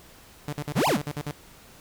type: tone bursts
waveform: sawtooth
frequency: 146.83 Hz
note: D3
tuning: in tune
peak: -25 dBFS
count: 9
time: 0.48-1.309 s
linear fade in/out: 0 ms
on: 45 ms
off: 53 ms
type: exponential two-way sweep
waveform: square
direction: up then down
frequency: 103.83 to 1073 to 137.7 Hz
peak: -21 dBFS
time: 0.75-0.98 s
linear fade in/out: 20 ms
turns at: 0.87 s
effects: pink hiss -51 dBFS RMS until 1.8 s